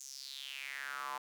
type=tone with high-pass filter sweep; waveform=square; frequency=68 Hz; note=C#2; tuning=33 cents flat; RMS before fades=-44 dBFS; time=0-1.18 s; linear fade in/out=5 ms; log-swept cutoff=6800 to 930 Hz; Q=5.1; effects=none